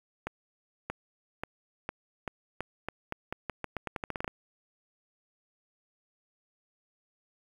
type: accelerating click train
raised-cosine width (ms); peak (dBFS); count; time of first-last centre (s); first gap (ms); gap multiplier
0.5; -18; 20; 0.27-4.278; 630; 0.85
effects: 8-bit